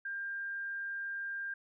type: tone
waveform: sine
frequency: 1597 Hz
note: G6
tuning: 32 cents sharp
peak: -36 dBFS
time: 0.05-1.54 s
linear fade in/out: 5 ms
effects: none